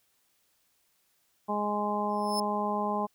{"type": "harmonic tone", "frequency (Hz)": 207.7, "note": "G#3", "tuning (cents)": 0, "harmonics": [1, 2, 3, 4, 5], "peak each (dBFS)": [-33, -36, -35, -32, -33], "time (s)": [1.48, 3.07], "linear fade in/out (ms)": 20}
{"type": "tone with exponential growth", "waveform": "sawtooth", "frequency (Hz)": 5250, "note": "E8", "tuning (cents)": -8, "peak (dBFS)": -26, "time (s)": [2.09, 2.4], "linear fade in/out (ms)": 5, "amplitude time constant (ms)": 67}
{"effects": ["white hiss -71 dBFS RMS until 3.14 s"]}